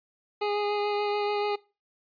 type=tone with vibrato; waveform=25% pulse; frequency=413 Hz; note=G#4; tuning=10 cents flat; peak=-22 dBFS; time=0.41-1.56 s; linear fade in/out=10 ms; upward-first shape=sine; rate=6.9 Hz; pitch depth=13 cents each way; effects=noise-tail reverb RT60 0.3 s tail -22 dB re dry + resampled to 11025 Hz